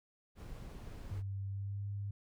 brown noise, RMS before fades -47 dBFS, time 0.35-1.23 s, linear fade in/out 50 ms
sine tone with pitch glide, 98.1 to 100.8 Hz, G2 to G2, +2 to +49 cents, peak -37 dBFS, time 1.11-2.11 s, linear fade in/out 5 ms, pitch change +47 cents, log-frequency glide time 1.48-1.85 s
effects none

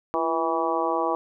harmonic tone with a mistuned harmonic, 162.8 Hz, E3, 21 cents flat, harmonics 2 / 3 / 4 / 5 / 6 / 7, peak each -29 / -29 / -29 / -29 / -29 / -29 dBFS, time 0.14-1.15 s, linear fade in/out 0 ms, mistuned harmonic 2, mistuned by +68 cents, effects none

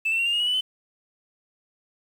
sine tone with pitch steps, 2637 / 2691 / 2746 / 2802 / 2859 / 2917 / 2977 / 3038 Hz, E7 / E7 / F7 / F7 / F7 / F#7 / F#7 / F#7, 0 / +35 / -30 / +5 / +40 / -25 / +10 / +45 cents, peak -19 dBFS, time 0.05-0.61 s, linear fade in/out 10 ms, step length 70 ms, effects tanh soft clip ceiling -19 dBFS + 8-bit

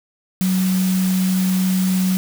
sine tone in noise, 186.5 Hz, F#3, 14 cents sharp, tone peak -15 dBFS, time 0.41-2.17 s, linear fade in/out 0 ms, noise white, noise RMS -29 dBFS, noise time 0.41-2.17 s, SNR +11 dB, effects none

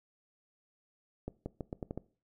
accelerating click train, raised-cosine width 2 ms, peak -24 dBFS, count 7, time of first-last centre 1.28-1.976 s, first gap 180 ms, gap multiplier 0.82, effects noise-tail reverb RT60 0.4 s tail -20 dB re dry

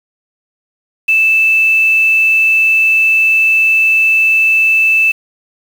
sine tone with quantisation, 2637 Hz, E7, in tune, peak -7 dBFS, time 1.08-5.12 s, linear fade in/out 10 ms, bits 5, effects none

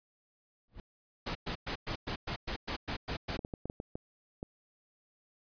brown noise with exponential growth, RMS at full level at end -40 dBFS, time 0.68-0.8 s, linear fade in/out 1 ms, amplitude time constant 25 ms
pink noise bursts, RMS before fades -36 dBFS, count 11, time 1.26-3.372 s, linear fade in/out 10 ms, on 92 ms, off 110 ms
clicks, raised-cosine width 2 ms, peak -25 dBFS, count 8, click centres 3.392 / 3.449 / 3.538 / 3.656 / 3.699 / 3.801 / 3.955 / 4.429 s
effects resampled to 11025 Hz

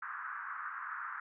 white band-pass noise, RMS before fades -42 dBFS, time 0.02-1.2 s, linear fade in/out 5 ms, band 1100 to 1600 Hz, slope 48 dB/octave, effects none

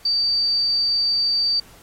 sine tone, 4627 Hz, D8, 27 cents flat, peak -17 dBFS, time 0.05-1.6 s, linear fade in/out 5 ms, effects pink hiss -49 dBFS RMS until 1.82 s + AAC 48 kbps

